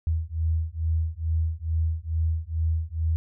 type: beating tone pair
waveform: sine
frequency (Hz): 79.7 / 82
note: D#2 / E2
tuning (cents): +42 / -9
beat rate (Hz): 2.3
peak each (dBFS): -26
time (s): 0.07-3.16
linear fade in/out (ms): 0
effects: none